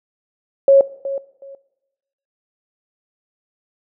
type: tone with echo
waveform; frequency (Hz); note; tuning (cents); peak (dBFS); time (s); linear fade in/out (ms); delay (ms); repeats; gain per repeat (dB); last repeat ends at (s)
sine; 549; C#5; -17; -6; 0.68-0.81; 2; 370; 2; -14; 1.55
effects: noise-tail reverb RT60 1.0 s tail -19 dB re dry